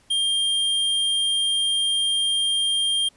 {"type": "tone", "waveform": "square", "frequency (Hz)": 3200, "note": "G7", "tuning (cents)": 35, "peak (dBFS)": -20, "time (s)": [0.1, 3.09], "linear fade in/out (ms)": 10, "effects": ["pink hiss -58 dBFS RMS until 3.16 s", "resampled to 24000 Hz"]}